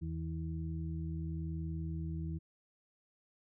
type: harmonic tone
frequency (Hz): 80.9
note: E2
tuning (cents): -32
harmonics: 1 / 2 / 4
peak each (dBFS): -39 / -39 / -47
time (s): 0.01-2.39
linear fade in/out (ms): 20
effects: none